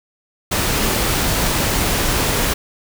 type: noise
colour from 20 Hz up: pink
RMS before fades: -18 dBFS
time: 0.51-2.54 s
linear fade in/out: 10 ms
effects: none

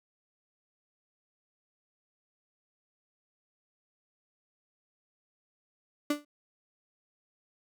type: tone with exponential decay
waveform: 35% pulse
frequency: 293.7 Hz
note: D4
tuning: in tune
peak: -22 dBFS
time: 6.1-6.25 s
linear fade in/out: 5 ms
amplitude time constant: 31 ms
effects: none

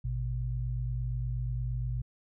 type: tone pair together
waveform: sine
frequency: 55 / 123.47 Hz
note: A1 / B2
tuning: 0 / 0 cents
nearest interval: octave + major second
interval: 1400 cents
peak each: -33 / -32 dBFS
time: 0.04-2.02 s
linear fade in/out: 10 ms
effects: none

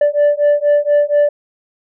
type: beating tone pair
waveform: sine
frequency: 583 / 587.2 Hz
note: D5 / D5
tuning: -13 / 0 cents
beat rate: 4.2 Hz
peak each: -11 dBFS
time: 0.01-1.29 s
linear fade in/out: 5 ms
effects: tanh soft clip ceiling -7 dBFS

